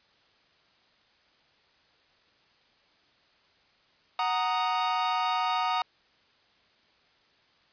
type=chord; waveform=45% pulse; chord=D# minor; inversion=first; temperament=equal; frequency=740 / 932.3 / 1244.5 Hz; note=F#5 / A#5 / D#6; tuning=0 / 0 / 0 cents; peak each=-30 dBFS; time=4.19-5.82 s; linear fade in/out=2 ms; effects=white hiss -64 dBFS RMS until 7.72 s + resampled to 11025 Hz